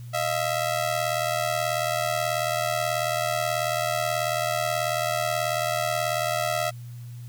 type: ring-modulated tone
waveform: sawtooth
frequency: 657 Hz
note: E5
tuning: 6 cents flat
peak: -17 dBFS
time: 0.13-6.71 s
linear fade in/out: 20 ms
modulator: 39.2 Hz
effects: added 120 Hz sine -36 dBFS peak until 7.28 s + white hiss -56 dBFS RMS until 7.28 s